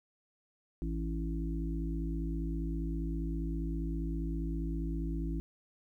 harmonic tone, 55 Hz, A1, in tune, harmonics 1 / 3 / 5 / 6, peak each -34 / -39 / -41 / -42 dBFS, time 0.82-5.4 s, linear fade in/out 0 ms, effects 12-bit

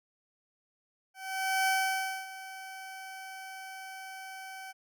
20% pulse tone with ADSR envelope, 764 Hz, G5, 45 cents flat, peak -20 dBFS, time 1.14-4.73 s, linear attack 530 ms, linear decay 590 ms, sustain -17 dB, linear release 25 ms, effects none

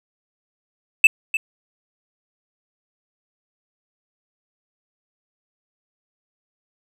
triangle tone with echo, 2637 Hz, E7, in tune, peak -4 dBFS, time 1.04-1.07 s, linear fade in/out 2 ms, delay 300 ms, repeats 1, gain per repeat -13 dB, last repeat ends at 1.37 s, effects none

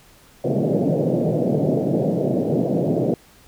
pink band-pass noise, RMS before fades -20 dBFS, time 0.44-3.14 s, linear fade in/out 2 ms, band 130 to 640 Hz, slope 48 dB/octave, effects pink hiss -51 dBFS RMS until 3.47 s

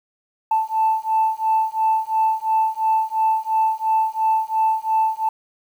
sine beating tone pair, 880 / 882.9 Hz, A5 / A5, 0 / +6 cents, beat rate 2.9 Hz, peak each -19 dBFS, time 0.51-5.29 s, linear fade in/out 5 ms, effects tanh soft clip ceiling -10 dBFS + 8-bit

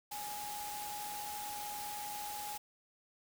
sine tone in noise, 830.6 Hz, G#5, in tune, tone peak -42 dBFS, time 0.11-2.58 s, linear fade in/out 10 ms, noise white, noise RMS -45 dBFS, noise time 0.11-2.58 s, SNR 0 dB, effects none

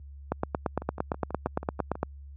two click trains, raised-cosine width 1 ms, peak -23 / -12 dBFS, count 8 / 16, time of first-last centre 0.82-1.955 / 0.32-2.03 s, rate 6.17 / 8.77 Hz, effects added 70 Hz sine -38 dBFS peak until 2.36 s + high-pass 80 Hz 12 dB/octave

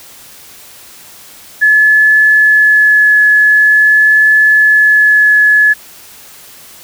sine tone with vibrato, 1713 Hz, A6, 47 cents flat, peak -4 dBFS, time 1.61-5.74 s, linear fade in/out 20 ms, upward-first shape triangle, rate 0.46 Hz, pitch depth 10 cents each way, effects white hiss -36 dBFS RMS until 6.83 s

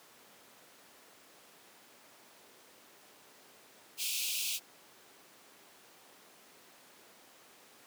pink high-pass noise, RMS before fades -35 dBFS, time 3.97-4.6 s, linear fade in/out 50 ms, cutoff 2400 Hz, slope 96 dB/octave, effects pink hiss -58 dBFS RMS until 7.86 s + high-pass 300 Hz 12 dB/octave

